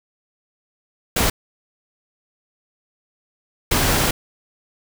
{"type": "noise bursts at uneven times", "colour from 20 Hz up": "pink", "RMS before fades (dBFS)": -18, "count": 2, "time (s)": [[1.16, 1.3], [3.71, 4.11]], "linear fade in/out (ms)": 5, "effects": []}